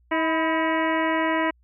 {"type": "harmonic tone with a mistuned harmonic", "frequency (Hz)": 320, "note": "D#4", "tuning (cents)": 49, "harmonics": [1, 2, 3, 4, 5, 6, 7, 8, 9], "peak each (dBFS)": [-25, -27, -26, -34, -33, -29, -33, -42, -40], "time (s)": [0.11, 1.51], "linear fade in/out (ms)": 10, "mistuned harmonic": 3, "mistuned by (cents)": 57, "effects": ["added 60 Hz sine -57 dBFS peak until 1.63 s"]}